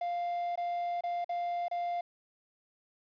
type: tone with dropouts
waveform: triangle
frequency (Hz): 698.5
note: F5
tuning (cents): 0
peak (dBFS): -29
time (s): 0.01-2.01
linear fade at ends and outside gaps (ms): 5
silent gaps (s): 0.557-0.575 / 1.009-1.036 / 1.245-1.292 / 1.683-1.712
effects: resampled to 11025 Hz + 10-bit